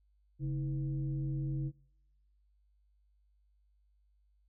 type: tone with frequency modulation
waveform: sine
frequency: 138.59 Hz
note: C#3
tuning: in tune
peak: -32 dBFS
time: 0.39-1.72 s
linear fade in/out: 50 ms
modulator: 181 Hz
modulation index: 0.61
effects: noise-tail reverb RT60 0.9 s tail -26 dB re dry + added 50 Hz sine -67 dBFS peak until 4.48 s